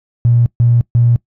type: tone bursts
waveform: triangle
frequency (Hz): 119.1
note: A#2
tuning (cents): +38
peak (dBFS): -3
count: 3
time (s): 0.25-1.16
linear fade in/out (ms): 0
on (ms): 210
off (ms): 140
effects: noise-tail reverb RT60 0.1 s tail -24 dB re dry + tanh soft clip ceiling -5 dBFS

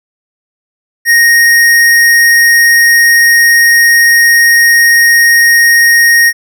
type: tone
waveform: square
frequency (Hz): 1864.7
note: A#6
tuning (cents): 0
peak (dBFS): -4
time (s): 1.05-6.33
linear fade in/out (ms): 50
effects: none

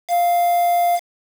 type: tone with quantisation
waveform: triangle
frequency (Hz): 698.5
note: F5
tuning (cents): 0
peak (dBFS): -12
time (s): 0.08-1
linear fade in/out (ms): 50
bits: 5
effects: none

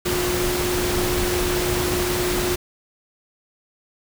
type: tone in noise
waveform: sine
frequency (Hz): 358.5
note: F4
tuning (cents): +45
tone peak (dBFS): -23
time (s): 0.05-2.56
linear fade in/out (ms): 10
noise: pink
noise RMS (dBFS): -24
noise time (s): 0.05-2.56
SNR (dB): -2
effects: none

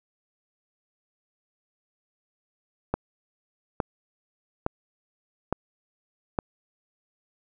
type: click train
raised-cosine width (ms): 1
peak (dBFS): -10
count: 5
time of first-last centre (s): 2.94-6.388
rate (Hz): 1.16
effects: none

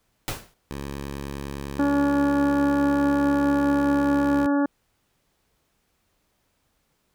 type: noise with exponential decay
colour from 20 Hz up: pink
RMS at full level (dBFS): -25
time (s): 0.28-0.54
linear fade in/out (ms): 0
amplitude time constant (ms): 56
type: tone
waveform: 10% pulse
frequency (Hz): 69.9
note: C#2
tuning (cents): +15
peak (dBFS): -23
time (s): 0.71-4.46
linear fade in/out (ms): 0
type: harmonic tone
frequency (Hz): 284.3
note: C#4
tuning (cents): +44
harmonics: 1 / 2 / 3 / 4 / 5 / 6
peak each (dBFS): -19 / -28 / -31 / -35 / -35 / -38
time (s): 1.79-4.66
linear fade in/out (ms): 5
effects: pink hiss -70 dBFS RMS until 7.14 s

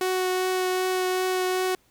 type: tone with vibrato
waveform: sawtooth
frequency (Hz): 370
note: F#4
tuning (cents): 0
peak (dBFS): -19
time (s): 0.01-1.75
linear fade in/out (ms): 2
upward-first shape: triangle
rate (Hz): 2.6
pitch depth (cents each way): 10
effects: pink hiss -63 dBFS RMS until 1.9 s

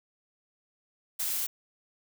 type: noise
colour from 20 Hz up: blue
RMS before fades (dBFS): -31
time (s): 1.19-1.47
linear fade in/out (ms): 10
effects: none

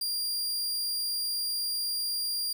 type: tone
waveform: sawtooth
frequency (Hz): 4784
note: D8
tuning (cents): +31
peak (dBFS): -26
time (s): 0.01-2.53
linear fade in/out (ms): 5
effects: 9-bit

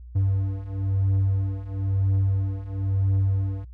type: beating tone pair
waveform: triangle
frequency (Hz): 96.5 / 97.5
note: G2 / G2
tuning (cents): -27 / -9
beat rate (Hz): 1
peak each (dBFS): -24 / -21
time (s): 0.15-3.65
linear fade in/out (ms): 10
effects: noise-tail reverb RT60 0.1 s tail -24 dB re dry + added 60 Hz sine -39 dBFS peak until 3.73 s

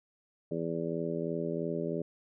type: harmonic tone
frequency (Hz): 83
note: E2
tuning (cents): +12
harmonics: 2 / 3 / 4 / 5 / 6 / 7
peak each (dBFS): -37 / -39 / -38 / -36 / -43 / -39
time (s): 0.51-2.02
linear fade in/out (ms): 5
effects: none

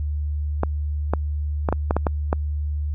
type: clicks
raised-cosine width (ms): 1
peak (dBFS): -6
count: 8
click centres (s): 0.634 / 1.136 / 1.688 / 1.726 / 1.909 / 1.966 / 2.068 / 2.329
effects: added 74 Hz sine -22 dBFS peak until 2.94 s

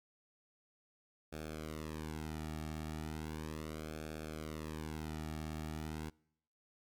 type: tone with flanger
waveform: sawtooth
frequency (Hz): 77.78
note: D#2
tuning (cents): 0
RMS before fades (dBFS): -43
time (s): 1.32-6.1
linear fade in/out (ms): 10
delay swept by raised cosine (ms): 1 to 2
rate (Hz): 0.36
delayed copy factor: -0.9
effects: noise-tail reverb RT60 0.8 s tail -26 dB re dry + MP3 96 kbps

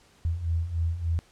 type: beating tone pair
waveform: sine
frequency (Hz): 80.9 / 84.3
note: E2 / E2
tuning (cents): -32 / +39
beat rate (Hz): 3.4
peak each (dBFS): -31 / -26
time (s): 0.25-1.19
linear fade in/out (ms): 0
effects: pink hiss -59 dBFS RMS until 1.31 s + low-pass 9000 Hz 12 dB/octave

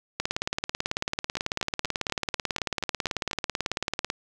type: two click trains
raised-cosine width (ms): 0.2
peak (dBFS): -14 / -9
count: 9 / 72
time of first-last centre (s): 1.37-3.312 / 0.2-4.101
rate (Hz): 4.12 / 18.2
effects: none

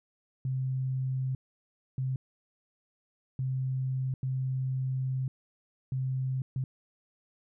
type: tone bursts at uneven times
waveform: sine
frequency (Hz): 130.81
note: C3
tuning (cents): 0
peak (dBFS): -28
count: 6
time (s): 0.45-1.35 / 1.98-2.16 / 3.39-4.14 / 4.23-5.28 / 5.92-6.42 / 6.56-6.64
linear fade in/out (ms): 2
effects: none

